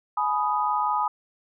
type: chord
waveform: sine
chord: G# minor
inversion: none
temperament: equal with one note detuned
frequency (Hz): 842.2 / 987.8 / 1244.5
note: G#5 / B5 / D#6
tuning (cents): +24 / 0 / 0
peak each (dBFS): -26 / -26 / -26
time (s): 0.17-1.08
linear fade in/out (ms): 5
effects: none